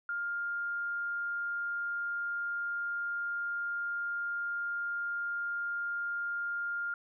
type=tone; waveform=sine; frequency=1405 Hz; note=F6; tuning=10 cents sharp; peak=-32 dBFS; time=0.09-6.94 s; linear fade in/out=2 ms; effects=none